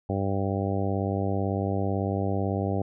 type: harmonic tone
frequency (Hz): 98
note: G2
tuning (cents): 0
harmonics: 1 / 2 / 3 / 4 / 5 / 6 / 7 / 8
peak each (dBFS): -28 / -31 / -33 / -34 / -35 / -36 / -36 / -37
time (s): 0.09-2.82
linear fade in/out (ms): 5
effects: none